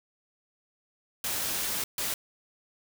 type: noise bursts at uneven times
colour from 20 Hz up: white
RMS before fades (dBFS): -31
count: 2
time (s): 1.24-1.84 / 1.98-2.14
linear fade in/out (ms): 2
effects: none